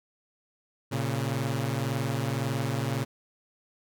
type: tone pair together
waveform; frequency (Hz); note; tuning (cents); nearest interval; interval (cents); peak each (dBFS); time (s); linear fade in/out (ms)
sawtooth; 115.37 / 137.2; A#2 / C#3; -17 / -17; minor third; 300; -26; 0.91-3.05; 20
effects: none